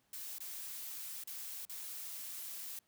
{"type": "noise with dropouts", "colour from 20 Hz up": "blue", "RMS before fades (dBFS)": -45, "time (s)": [0.13, 2.79], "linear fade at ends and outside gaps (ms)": 2, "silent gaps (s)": [[0.384, 0.404], [1.238, 1.273], [1.652, 1.695]], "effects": ["pink hiss -75 dBFS RMS until 2.87 s", "high-pass 80 Hz 12 dB/octave"]}